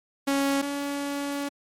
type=tone pair in turn; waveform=sawtooth; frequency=277.2 / 283.4 Hz; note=C#4 / C#4; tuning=0 / +38 cents; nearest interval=unison; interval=38 cents; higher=second; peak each=-18 / -24 dBFS; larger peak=first; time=0.27-0.62 / 0.62-1.49 s; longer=second; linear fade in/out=10 ms; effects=MP3 64 kbps